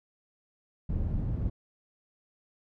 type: low-pass noise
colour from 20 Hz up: white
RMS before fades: -30 dBFS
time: 0.89-1.5 s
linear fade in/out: 10 ms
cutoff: 100 Hz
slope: 12 dB/octave
effects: none